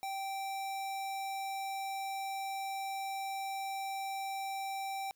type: tone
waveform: square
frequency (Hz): 780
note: G5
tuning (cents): -9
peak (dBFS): -37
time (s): 0.03-5.11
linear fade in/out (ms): 0
effects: white hiss -75 dBFS RMS until 5.15 s